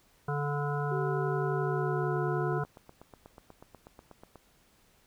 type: harmonic tone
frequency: 144.8 Hz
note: D3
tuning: 24 cents flat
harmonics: 1 / 3 / 5 / 7 / 9 / 10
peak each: -31 / -36 / -38 / -39 / -41 / -41 dBFS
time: 0.28-2.64 s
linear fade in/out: 5 ms
type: tone with pitch glide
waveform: sine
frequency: 383 to 363.2 Hz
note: G4 to F#4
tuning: -40 to -32 cents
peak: -32 dBFS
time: 0.91-2.59 s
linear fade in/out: 10 ms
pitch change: -92 cents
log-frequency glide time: 1.56-2.24 s
type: click train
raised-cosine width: 1 ms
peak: -34 dBFS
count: 20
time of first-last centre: 2.04-4.357 s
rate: 8.2 Hz
effects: pink hiss -65 dBFS RMS until 5.06 s